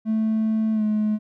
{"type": "tone with pitch glide", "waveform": "triangle", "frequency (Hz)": [219.5, 213.3], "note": ["A3", "G#3"], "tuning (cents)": [-4, 46], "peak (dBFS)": -16, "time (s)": [0.05, 1.19], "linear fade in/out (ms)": 50, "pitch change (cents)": -50, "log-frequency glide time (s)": [0.73, 0.83], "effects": ["tanh soft clip ceiling -14 dBFS"]}